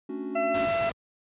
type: chord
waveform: triangle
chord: D major seventh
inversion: second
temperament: equal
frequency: 220 / 277.2 / 293.7 / 370 Hz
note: A3 / C#4 / D4 / F#4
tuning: 0 / 0 / 0 / 0 cents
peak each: -38 / -33 / -37 / -34 dBFS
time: 0.09-0.66 s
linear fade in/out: 5 ms
type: tone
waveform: 40% pulse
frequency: 672 Hz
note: E5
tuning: 33 cents sharp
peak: -23 dBFS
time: 0.35-0.9 s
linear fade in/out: 10 ms
type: noise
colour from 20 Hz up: pink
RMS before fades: -35 dBFS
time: 0.54-0.92 s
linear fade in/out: 5 ms
effects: high-pass 80 Hz 12 dB/octave + resampled to 8000 Hz